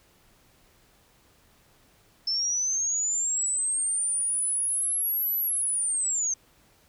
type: linear two-way sweep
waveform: sine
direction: up then down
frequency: 5274 to 11980 to 6250 Hz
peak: -24 dBFS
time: 2.27-6.34 s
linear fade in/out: 5 ms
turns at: 5.37 s
effects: pink hiss -61 dBFS RMS until 6.88 s